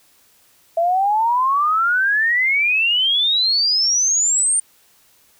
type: exponential sweep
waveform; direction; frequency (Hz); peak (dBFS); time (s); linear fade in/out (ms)
sine; up; 659.3 to 9010; -14; 0.77-4.6; 5
effects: white hiss -55 dBFS RMS until 5.39 s